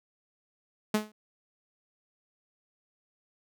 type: tone with exponential decay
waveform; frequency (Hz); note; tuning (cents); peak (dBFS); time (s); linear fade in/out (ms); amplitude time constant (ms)
sawtooth; 213.4; G#3; +47; -17; 0.94-1.12; 5; 39
effects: none